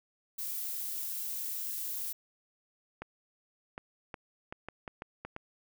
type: noise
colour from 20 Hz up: violet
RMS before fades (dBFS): -37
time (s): 0.38-2.13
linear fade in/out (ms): 10
type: clicks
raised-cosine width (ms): 0.5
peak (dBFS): -25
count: 9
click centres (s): 3.02 / 3.779 / 4.142 / 4.525 / 4.686 / 4.878 / 5.021 / 5.25 / 5.364
effects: none